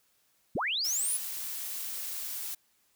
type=linear sweep; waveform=sine; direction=up; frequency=73.2 to 10548 Hz; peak=-28 dBFS; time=0.55-1.17 s; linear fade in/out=5 ms
type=noise; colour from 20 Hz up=blue; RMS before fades=-37 dBFS; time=0.84-2.55 s; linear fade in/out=10 ms
effects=white hiss -70 dBFS RMS until 2.95 s